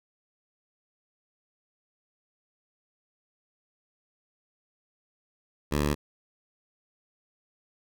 10% pulse tone, 73.42 Hz, D2, in tune, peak -16 dBFS, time 5.71-5.95 s, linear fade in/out 20 ms, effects none

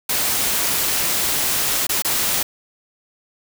white noise with dropouts, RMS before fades -20 dBFS, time 0.09-2.43 s, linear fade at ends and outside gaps 5 ms, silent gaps 1.869-1.892 / 2.022-2.047 s, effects none

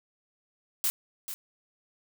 blue noise with echo, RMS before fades -27 dBFS, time 0.84-0.9 s, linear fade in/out 0 ms, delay 440 ms, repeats 1, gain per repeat -10 dB, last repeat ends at 1.34 s, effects none

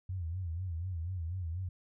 sine tone with vibrato, 87.31 Hz, F2, in tune, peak -34 dBFS, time 0.09-1.69 s, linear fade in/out 5 ms, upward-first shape sine, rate 4.1 Hz, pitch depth 140 cents each way, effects none

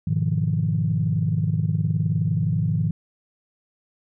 sine chord, F half-diminished seventh, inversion first, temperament equal, 103.83 / 123.47 / 155.56 / 174.61 Hz, Ab2 / Cb3 / Eb3 / F3, 0 / 0 / 0 / 0 cents, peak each -24 / -27 / -22 / -27 dBFS, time 0.07-2.91 s, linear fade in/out 5 ms, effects tanh soft clip ceiling -10 dBFS

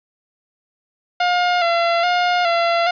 sawtooth tone with vibrato, 696 Hz, F5, 6 cents flat, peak -11 dBFS, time 1.2-2.91 s, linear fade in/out 5 ms, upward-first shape square, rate 1.2 Hz, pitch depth 39 cents each way, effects resampled to 11025 Hz + 8-bit

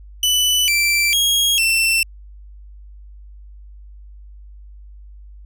sawtooth tone with pitch steps, 2984 / 2342 / 3281 / 2686 Hz, F#7 / D7 / G#7 / E7, +14 / -5 / -22 / +32 cents, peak -11 dBFS, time 0.23-2.03 s, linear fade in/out 2 ms, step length 450 ms, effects added 50 Hz sine -37 dBFS peak until 5.45 s

